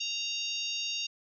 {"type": "harmonic tone", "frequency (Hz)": 929, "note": "A#5", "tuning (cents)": -6, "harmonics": [3, 4, 5, 6, 7], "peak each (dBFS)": [-35, -37, -39, -41, -42], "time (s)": [0, 1.07], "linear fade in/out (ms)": 10, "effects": []}